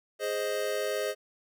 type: chord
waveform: square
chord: Ab major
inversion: none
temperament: equal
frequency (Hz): 415.3 / 523.3 / 622.3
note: Ab4 / C5 / Eb5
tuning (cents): 0 / 0 / 0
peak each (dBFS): -34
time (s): 0.19-1.15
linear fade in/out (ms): 50
effects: none